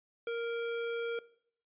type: tone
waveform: square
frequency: 466.2 Hz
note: A#4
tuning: in tune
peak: -34 dBFS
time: 0.27-1.19 s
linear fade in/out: 2 ms
effects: noise-tail reverb RT60 0.6 s tail -19 dB re dry + resampled to 8000 Hz